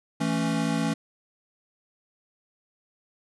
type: chord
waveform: square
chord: A major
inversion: second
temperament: equal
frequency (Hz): 164.81 / 220 / 277.2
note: E3 / A3 / C#4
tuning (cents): 0 / 0 / 0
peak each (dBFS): -29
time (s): 0.2-0.94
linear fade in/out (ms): 10
effects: resampled to 24000 Hz